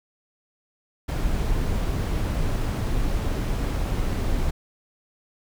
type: noise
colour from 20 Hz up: brown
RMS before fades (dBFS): -24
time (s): 1.08-4.51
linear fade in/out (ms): 10
effects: none